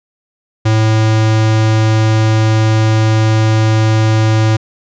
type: tone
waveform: square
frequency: 109.8 Hz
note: A2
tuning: 3 cents flat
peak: -9 dBFS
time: 0.65-4.57 s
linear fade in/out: 10 ms
effects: resampled to 16000 Hz